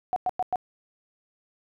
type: tone bursts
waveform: sine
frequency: 736 Hz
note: F#5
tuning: 9 cents flat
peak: -22 dBFS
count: 4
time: 0.13-0.558 s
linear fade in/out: 0 ms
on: 32 ms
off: 100 ms
effects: none